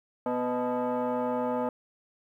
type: tone with frequency modulation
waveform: sine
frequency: 125.7 Hz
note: B2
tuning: 31 cents sharp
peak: -25 dBFS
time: 0.26-1.69 s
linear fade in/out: 2 ms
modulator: 373 Hz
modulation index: 2.3
effects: tanh soft clip ceiling -22 dBFS + 11-bit